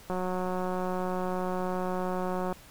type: click train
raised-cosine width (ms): 1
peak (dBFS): -19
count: 445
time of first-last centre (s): 0.1-2.526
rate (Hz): 183
effects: pink hiss -52 dBFS RMS until 2.7 s